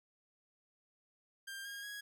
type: tone with pitch steps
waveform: sawtooth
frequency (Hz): 1592 / 1624.5 / 1657.7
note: G6 / G#6 / G#6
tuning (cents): +26 / -39 / -4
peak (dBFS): -40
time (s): 1.47-2.01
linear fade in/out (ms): 10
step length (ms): 180
effects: none